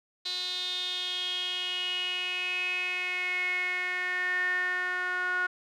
sawtooth tone with band-pass filter sweep, 362.9 Hz, F#4, 34 cents flat, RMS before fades -31 dBFS, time 0.25-5.47 s, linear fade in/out 10 ms, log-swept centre 4000 to 1500 Hz, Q 9, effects none

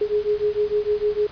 sine beating tone pair, 415.3 / 421.9 Hz, G#4 / G#4, 0 / +27 cents, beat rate 6.6 Hz, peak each -22 dBFS, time 0.01-1.27 s, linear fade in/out 5 ms, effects pink hiss -42 dBFS RMS until 1.31 s + resampled to 11025 Hz

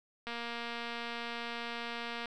click train, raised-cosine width 0.3 ms, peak -24 dBFS, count 468, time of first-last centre 0.27-2.257 s, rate 235 Hz, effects none

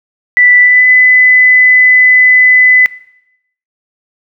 sine tone with pitch glide, 1975.5 to 2007 Hz, B6 to B6, 0 to +27 cents, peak -3 dBFS, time 0.37-2.86 s, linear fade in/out 0 ms, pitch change +27 cents, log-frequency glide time 0.6-0.87 s, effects noise-tail reverb RT60 0.8 s tail -19 dB re dry

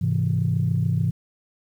sine chord, Ab augmented, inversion none, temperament equal, 103.83 / 130.81 / 164.81 Hz, Ab2 / C3 / E3, 0 / 0 / 0 cents, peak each -23 dBFS, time 0.01-1.11 s, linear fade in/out 10 ms, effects tanh soft clip ceiling -11 dBFS + 9-bit

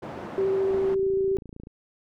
white band-pass noise, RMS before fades -37 dBFS, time 0.02-0.95 s, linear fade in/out 10 ms, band 100 to 700 Hz, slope 12 dB/octave
sine tone with vibrato, 386.5 Hz, G4, 24 cents flat, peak -21 dBFS, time 0.38-1.37 s, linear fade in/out 0 ms, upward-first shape triangle, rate 14 Hz, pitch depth 11 cents each way
click train, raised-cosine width 3 ms, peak -29 dBFS, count 28, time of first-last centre 0.71-1.671 s, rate 28.1 Hz
effects none

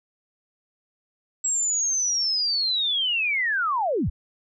sine linear sweep, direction down, 7700 to 34.65 Hz, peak -21 dBFS, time 1.44-4.1 s, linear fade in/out 10 ms, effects none

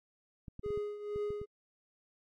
clicks, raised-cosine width 5 ms, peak -33 dBFS, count 8, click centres 0.482 / 0.594 / 0.662 / 0.705 / 0.775 / 1.16 / 1.305 / 1.415 s
triangle tone with tremolo, 415.3 Hz, G#4, in tune, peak -30 dBFS, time 0.63-1.46 s, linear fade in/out 20 ms, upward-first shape triangle, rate 2.1 Hz, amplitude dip 75%
effects AAC 64 kbps

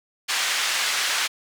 pink band-pass noise, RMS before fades -24 dBFS, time 0.28-1.28 s, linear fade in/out 20 ms, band 1500 to 6900 Hz, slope 12 dB/octave, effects none

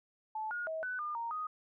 sine tone with pitch steps, 869 / 1435 / 640 / 1498 / 1207 / 929 / 1246 Hz, A5 / F6 / D#5 / F#6 / D6 / A#5 / D#6, -22 / +47 / +49 / +21 / +47 / -6 / +2 cents, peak -35 dBFS, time 0.35-1.47 s, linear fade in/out 5 ms, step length 160 ms, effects none

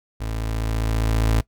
30% pulse tone with level ramp, 55 Hz, A1, in tune, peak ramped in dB -23 to -13 dBFS, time 0.2-1.41 s, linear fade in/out 10 ms, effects noise-tail reverb RT60 0.1 s tail -20 dB re dry

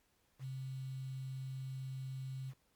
sine tone with quantisation, 132.1 Hz, C3, 17 cents sharp, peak -40 dBFS, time 0.39-2.54 s, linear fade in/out 50 ms, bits 10, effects pink hiss -75 dBFS RMS until 2.75 s + MP3 96 kbps

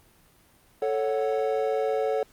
triangle chord, F# minor, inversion first, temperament equal, 440 / 554.4 / 740 Hz, A4 / C#5 / F#5, 0 / 0 / 0 cents, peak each -24 / -26 / -29 dBFS, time 0.82-2.23 s, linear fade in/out 2 ms, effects pink hiss -59 dBFS RMS until 2.32 s + Opus 32 kbps

